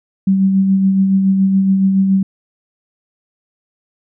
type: tone with tremolo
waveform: sine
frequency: 192.7 Hz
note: G3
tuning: 29 cents flat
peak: -8 dBFS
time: 0.27-2.23 s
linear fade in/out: 5 ms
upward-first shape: sine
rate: 7.1 Hz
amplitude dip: 35%
effects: none